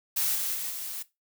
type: noise with level steps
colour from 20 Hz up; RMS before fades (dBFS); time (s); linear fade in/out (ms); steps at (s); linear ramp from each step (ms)
blue; -27 / -30 / -33 / -36; 0.16-1.03; 10; 0.35 / 0.54 / 0.7; 10
effects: noise-tail reverb RT60 0.2 s tail -17 dB re dry